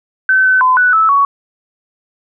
sine tone with pitch steps, 1530 / 1519 / 1019 / 1483 / 1308 / 1120 Hz, G6 / F#6 / C6 / F#6 / E6 / C#6, -42 / +45 / -46 / +4 / -14 / +18 cents, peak -7 dBFS, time 0.29-1.25 s, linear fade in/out 2 ms, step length 160 ms, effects none

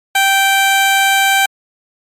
15% pulse tone, 781 Hz, G5, 7 cents flat, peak -3 dBFS, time 0.15-1.46 s, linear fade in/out 5 ms, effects MP3 64 kbps

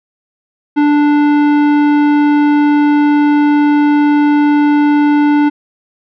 sine tone with tanh clipping, 293.7 Hz, D4, in tune, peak -9 dBFS, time 0.76-5.5 s, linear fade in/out 20 ms, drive 15 dB, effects none

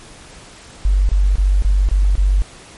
sine tone bursts, 48.08 Hz, G1, 33 cents flat, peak -10 dBFS, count 6, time 0.85-2.42 s, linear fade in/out 0 ms, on 240 ms, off 26 ms, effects pink hiss -40 dBFS RMS until 2.77 s + MP3 48 kbps

